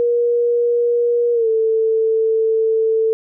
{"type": "tone with pitch glide", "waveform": "sine", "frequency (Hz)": [476.6, 444.7], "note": ["A#4", "A4"], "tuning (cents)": [38, 18], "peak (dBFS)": -13, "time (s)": [0, 3.13], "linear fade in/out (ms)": 0, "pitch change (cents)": -120, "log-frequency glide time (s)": [1.33, 1.48], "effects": []}